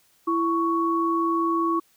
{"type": "tone pair together", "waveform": "sine", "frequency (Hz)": [333.3, 1113.7], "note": ["E4", "C#6"], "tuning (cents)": [19, 8], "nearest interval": "octave + major sixth", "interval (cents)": 2089, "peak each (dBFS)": -23, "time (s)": [0.27, 1.8], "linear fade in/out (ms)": 10, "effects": ["white hiss -62 dBFS RMS until 1.96 s"]}